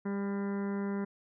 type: harmonic tone with a mistuned harmonic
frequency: 199.7 Hz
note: G3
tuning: 32 cents sharp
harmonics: 1 / 2 / 3 / 4 / 5 / 6 / 7 / 8 / 9 / 10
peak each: -32 / -38 / -49 / -51 / -47 / -56 / -50 / -55 / -54 / -56 dBFS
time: 0.05-1.05 s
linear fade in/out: 10 ms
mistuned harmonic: 3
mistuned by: -19 cents
effects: none